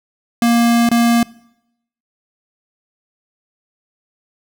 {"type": "tone with dropouts", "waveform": "square", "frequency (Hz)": 234.8, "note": "A#3", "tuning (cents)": 13, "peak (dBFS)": -11, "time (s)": [0.42, 1.23], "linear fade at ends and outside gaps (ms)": 2, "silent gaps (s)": [0.89, 0.914], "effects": ["noise-tail reverb RT60 0.8 s tail -22 dB re dry"]}